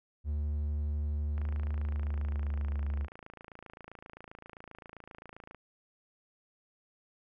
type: tone with pitch glide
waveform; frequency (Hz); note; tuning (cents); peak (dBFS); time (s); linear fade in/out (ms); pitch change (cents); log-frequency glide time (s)
triangle; 74 to 71.36; D2 to D2; +14 to -49; -28; 0.24-3.08; 50; -63; 1.69-2.89
type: click train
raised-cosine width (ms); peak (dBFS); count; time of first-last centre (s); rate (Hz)
0.5; -32; 116; 1.38-5.547; 27.6
effects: none